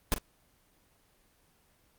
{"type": "noise with echo", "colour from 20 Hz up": "pink", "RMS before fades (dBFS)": -25, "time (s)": [0.12, 0.14], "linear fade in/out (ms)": 0, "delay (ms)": 42, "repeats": 1, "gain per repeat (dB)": -11, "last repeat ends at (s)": 0.182, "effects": ["pink hiss -67 dBFS RMS until 1.98 s", "Opus 24 kbps"]}